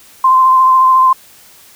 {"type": "tone with vibrato", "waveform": "sine", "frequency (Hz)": 1040, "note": "C6", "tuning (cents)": -11, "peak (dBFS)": -5, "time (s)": [0.24, 1.13], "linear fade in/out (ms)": 5, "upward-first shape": "triangle", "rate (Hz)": 14, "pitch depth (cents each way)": 24, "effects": ["white hiss -42 dBFS RMS until 1.75 s"]}